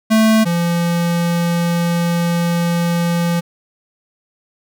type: tone pair in turn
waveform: square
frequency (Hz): 220 / 171.21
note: A3 / F3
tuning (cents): 0 / -34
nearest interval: major third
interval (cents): 434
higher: first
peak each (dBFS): -10 / -15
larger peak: first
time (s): 0.1-0.45 / 0.45-3.41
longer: second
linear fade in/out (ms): 20
effects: none